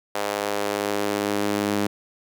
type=tone with high-pass filter sweep; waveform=sawtooth; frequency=102.4 Hz; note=G#2; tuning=24 cents flat; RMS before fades=-25 dBFS; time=0.15-1.87 s; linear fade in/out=5 ms; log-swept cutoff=570 to 250 Hz; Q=1.5; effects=none